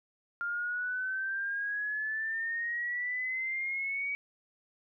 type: exponential sweep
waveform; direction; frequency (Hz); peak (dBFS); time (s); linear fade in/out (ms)
sine; up; 1396.9 to 2271; -31; 0.41-4.15; 0
effects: none